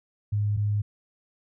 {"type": "tone pair in turn", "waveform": "sine", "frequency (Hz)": [103.83, 103.83], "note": ["G#2", "G#2"], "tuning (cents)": [0, 0], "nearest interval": "unison", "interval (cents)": 0, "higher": "neither", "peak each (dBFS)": -22, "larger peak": "neither", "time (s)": [[0.32, 0.57], [0.57, 0.82]], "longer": "neither", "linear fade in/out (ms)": 10, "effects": []}